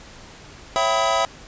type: tone cluster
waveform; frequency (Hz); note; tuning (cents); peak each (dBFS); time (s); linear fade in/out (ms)
square; 547 / 665 / 774 / 989 / 1272; C#5 / E5 / G5 / B5 / D#6; -23 / +15 / -22 / +2 / +38; -28 / -23 / -26 / -25 / -25; 0.76-1.25; 0
effects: pink hiss -43 dBFS RMS until 1.47 s + resampled to 16000 Hz